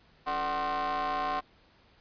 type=ring-modulated tone; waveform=40% pulse; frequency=155.56 Hz; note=D#3; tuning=in tune; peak=-25 dBFS; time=0.26-1.41 s; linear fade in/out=20 ms; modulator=903 Hz; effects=pink hiss -62 dBFS RMS until 2 s + resampled to 11025 Hz